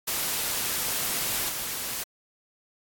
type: noise with level steps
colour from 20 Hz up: white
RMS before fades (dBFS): -28 / -32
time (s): 0.07-2.04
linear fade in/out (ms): 10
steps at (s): 1.49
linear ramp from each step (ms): 5
effects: AAC 64 kbps